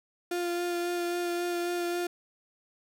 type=tone with vibrato; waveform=35% pulse; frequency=349.2 Hz; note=F4; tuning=in tune; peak=-27 dBFS; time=0.31-2.07 s; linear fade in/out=5 ms; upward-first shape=sine; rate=3.7 Hz; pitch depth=13 cents each way; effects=none